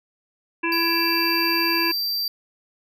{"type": "harmonic tone", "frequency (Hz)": 334.6, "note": "E4", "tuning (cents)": 26, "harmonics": [1, 3, 5, 7, 8], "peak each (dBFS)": [-25, -27, -28, -29, -27], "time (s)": [0.63, 1.92], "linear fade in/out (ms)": 10}
{"type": "tone", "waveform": "square", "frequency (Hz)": 4689, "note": "D8", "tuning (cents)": -4, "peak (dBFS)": -23, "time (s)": [0.72, 2.28], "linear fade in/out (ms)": 2}
{"effects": []}